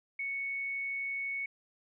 sine tone, 2217 Hz, C#7, in tune, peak -33 dBFS, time 0.19-1.46 s, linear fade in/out 5 ms, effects none

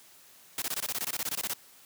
white noise bursts, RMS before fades -32 dBFS, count 16, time 0.58-1.535 s, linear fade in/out 2 ms, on 40 ms, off 21 ms, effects white hiss -56 dBFS RMS until 1.85 s + high-pass 100 Hz 12 dB/octave

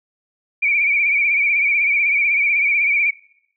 sine tone with vibrato, 2316 Hz, D7, 25 cents flat, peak -14 dBFS, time 0.62-3.11 s, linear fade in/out 10 ms, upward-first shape sine, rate 16 Hz, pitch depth 71 cents each way, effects noise-tail reverb RT60 0.7 s tail -22 dB re dry

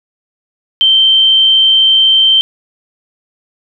sine tone, 3122 Hz, G7, 8 cents flat, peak -5 dBFS, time 0.81-2.41 s, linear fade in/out 0 ms, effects none

